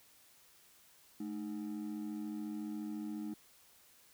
triangle ring-modulated tone, 261.6 Hz, C4, in tune, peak -33 dBFS, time 1.2-3.34 s, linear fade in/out 5 ms, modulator 47.1 Hz, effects tanh soft clip ceiling -30 dBFS + white hiss -64 dBFS RMS until 4.13 s

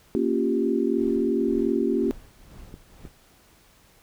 sine chord, G half-diminished seventh, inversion first, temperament equal, 233.1 / 277.2 / 349.2 / 392 Hz, Bb3 / Db4 / F4 / G4, 0 / 0 / 0 / 0 cents, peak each -26 dBFS, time 0.15-2.11 s, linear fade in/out 0 ms
brown noise with tremolo, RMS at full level -42 dBFS, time 0.97-3.09 s, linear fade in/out 20 ms, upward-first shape triangle, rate 2 Hz, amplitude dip 90%
clicks, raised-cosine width 3 ms, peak -27 dBFS, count 2, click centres 2.741 / 3.052 s
effects pink hiss -57 dBFS RMS until 4.02 s

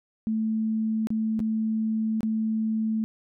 sine tone with dropouts, 220 Hz, A3, in tune, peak -23 dBFS, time 0.27-3.04 s, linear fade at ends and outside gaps 0 ms, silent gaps 1.071-1.104 / 1.393-1.402 / 2.207-2.231 s, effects none

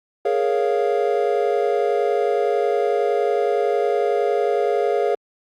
triangle chord, Bb minor seventh, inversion third, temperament equal, 415.3 / 466.2 / 554.4 / 698.5 Hz, Ab4 / Bb4 / Db5 / F5, 0 / 0 / 0 / 0 cents, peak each -19 / -21 / -22 / -22 dBFS, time 0.25-5.15 s, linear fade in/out 5 ms, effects Opus 48 kbps

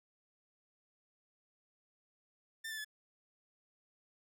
sawtooth tone with pitch steps, 1791 / 1755.2 / 1720 Hz, A6 / A6 / A6, +30 / -5 / -40 cents, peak -37 dBFS, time 2.64-2.847 s, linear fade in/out 10 ms, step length 69 ms, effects none

